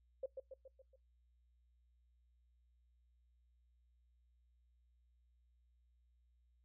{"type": "tone with echo", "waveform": "sine", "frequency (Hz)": 530, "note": "C5", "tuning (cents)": 22, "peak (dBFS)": -38, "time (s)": [0.23, 0.26], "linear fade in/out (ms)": 5, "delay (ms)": 140, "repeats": 5, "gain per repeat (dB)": -5, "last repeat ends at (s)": 0.96, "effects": ["noise-tail reverb RT60 0.2 s tail -25 dB re dry", "added 60 Hz sine -70 dBFS peak until 6.64 s"]}